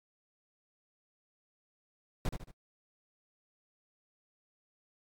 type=noise with echo; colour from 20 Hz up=brown; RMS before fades=-30 dBFS; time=2.25-2.29 s; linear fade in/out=2 ms; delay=74 ms; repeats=3; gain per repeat=-7 dB; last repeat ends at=2.512 s; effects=AAC 64 kbps